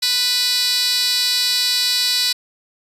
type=tone with high-pass filter; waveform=15% pulse; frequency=493.9 Hz; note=B4; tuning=in tune; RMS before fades=-18 dBFS; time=0.02-2.33 s; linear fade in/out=10 ms; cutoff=3700 Hz; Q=5.6; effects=resampled to 32000 Hz